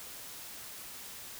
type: silence
effects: white hiss -46 dBFS RMS until 1.39 s